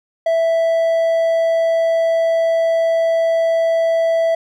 triangle tone, 659.3 Hz, E5, in tune, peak -11 dBFS, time 0.26-4.35 s, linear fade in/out 5 ms, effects none

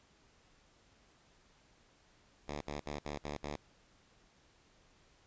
5% pulse tone bursts, 73.42 Hz, D2, in tune, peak -28 dBFS, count 6, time 2.48-3.56 s, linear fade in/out 5 ms, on 130 ms, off 60 ms, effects pink hiss -67 dBFS RMS until 5.26 s + resampled to 16000 Hz

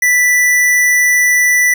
square tone, 1975.5 Hz, B6, in tune, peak -9 dBFS, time 0.02-1.74 s, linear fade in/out 5 ms, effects none

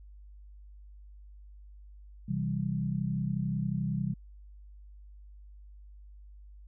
sine chord, C major, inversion none, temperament equal, 130.81 / 164.81 / 196 Hz, C3 / E3 / G3, 0 / 0 / 0 cents, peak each -33 dBFS, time 2.28-4.14 s, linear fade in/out 10 ms, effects added 50 Hz sine -48 dBFS peak until 6.67 s

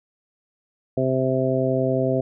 harmonic tone, 130.81 Hz, C3, in tune, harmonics 1 / 2 / 3 / 4 / 5, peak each -25 / -25 / -25 / -25 / -25 dBFS, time 0.97-2.21 s, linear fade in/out 5 ms, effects none

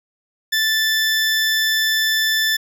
20% pulse tone, 1760 Hz, A6, in tune, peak -11 dBFS, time 0.52-2.57 s, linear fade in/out 10 ms, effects none

